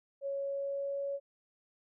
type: tone with pitch glide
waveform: sine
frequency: 554.4 to 558.9 Hz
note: C#5 to C#5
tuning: 0 to +14 cents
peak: -33 dBFS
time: 0.21-1.2 s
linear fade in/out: 50 ms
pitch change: +14 cents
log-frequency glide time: 0.34-1.01 s
effects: none